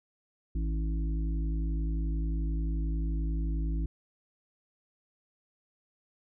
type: harmonic tone with a mistuned harmonic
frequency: 54.2 Hz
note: A1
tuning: 25 cents flat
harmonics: 1 / 3 / 5 / 6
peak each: -28 / -38 / -42 / -44 dBFS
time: 0.55-3.86 s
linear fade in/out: 5 ms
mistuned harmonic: 5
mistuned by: +18 cents
effects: none